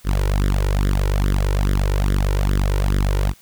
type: tone with flanger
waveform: sawtooth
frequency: 48.72 Hz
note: G1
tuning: 10 cents flat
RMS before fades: -18 dBFS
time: 0.04-3.34 s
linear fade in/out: 50 ms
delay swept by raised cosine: 0.56 to 2.16 ms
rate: 2.4 Hz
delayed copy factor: +0.95
effects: white hiss -51 dBFS RMS until 3.41 s